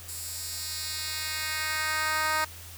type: tone with high-pass filter sweep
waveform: 10% pulse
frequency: 311.1 Hz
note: D#4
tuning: in tune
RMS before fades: -31 dBFS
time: 0.08-2.45 s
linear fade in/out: 10 ms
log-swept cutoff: 8400 to 970 Hz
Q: 1.1
effects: added 85 Hz sine -46 dBFS peak until 2.77 s + white hiss -46 dBFS RMS until 2.77 s